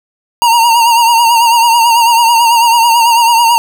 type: tone with vibrato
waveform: square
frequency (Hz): 931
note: A#5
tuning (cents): -2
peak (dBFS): -6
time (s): 0.42-3.58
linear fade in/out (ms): 0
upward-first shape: triangle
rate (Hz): 9.1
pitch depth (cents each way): 63
effects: none